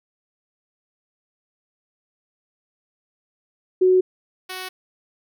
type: tone pair in turn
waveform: sine / 5% pulse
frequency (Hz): 370 / 371.6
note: F#4 / F#4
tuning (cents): 0 / +7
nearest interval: unison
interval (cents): 7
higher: second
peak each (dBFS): -12 / -19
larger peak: first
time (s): 3.81-4.01 / 4.49-4.69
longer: neither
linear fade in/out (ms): 10
effects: none